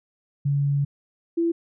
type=tone pair in turn; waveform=sine; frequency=141.7 / 336 Hz; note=C#3 / E4; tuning=+38 / +33 cents; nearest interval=octave + minor third; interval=1495 cents; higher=second; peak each=-19 dBFS; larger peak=neither; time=0.45-0.85 / 1.37-1.52 s; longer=first; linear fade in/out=10 ms; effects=none